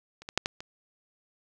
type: clicks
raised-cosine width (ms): 0.2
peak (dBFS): -29 / -20 / -6 / -11 / -23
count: 5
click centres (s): 0.22 / 0.289 / 0.376 / 0.459 / 0.605
effects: none